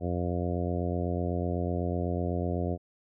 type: harmonic tone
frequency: 88 Hz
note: F2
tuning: 14 cents sharp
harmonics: 1 / 2 / 3 / 4 / 5 / 6 / 7 / 8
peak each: -31 / -34 / -36 / -37 / -38 / -39 / -39 / -40 dBFS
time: 0-2.78 s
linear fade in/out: 50 ms
effects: none